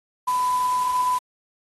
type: tone in noise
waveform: sine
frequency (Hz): 1000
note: B5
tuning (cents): +21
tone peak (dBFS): -19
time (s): 0.27-1.19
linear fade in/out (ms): 10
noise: white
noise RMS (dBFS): -37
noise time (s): 0.27-1.19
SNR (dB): +15
effects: AAC 32 kbps